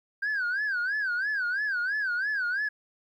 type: tone with vibrato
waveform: sine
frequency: 1568 Hz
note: G6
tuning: in tune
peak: -24 dBFS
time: 0.22-2.69 s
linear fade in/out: 10 ms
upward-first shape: sine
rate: 3 Hz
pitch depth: 170 cents each way
effects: tanh soft clip ceiling -24 dBFS + 11-bit